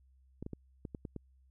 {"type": "clicks", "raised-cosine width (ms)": 3, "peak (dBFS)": -28, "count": 7, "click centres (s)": [0.426, 0.464, 0.533, 0.852, 0.948, 1.052, 1.163], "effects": ["added 65 Hz sine -62 dBFS peak until 1.5 s"]}